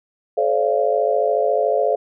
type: tone cluster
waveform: sine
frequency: 431.1 / 528 / 582 / 689 Hz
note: A4 / C5 / D5 / F5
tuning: -35 / +16 / -16 / -24 cents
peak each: -21 dBFS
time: 0.37-1.96 s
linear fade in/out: 10 ms
effects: none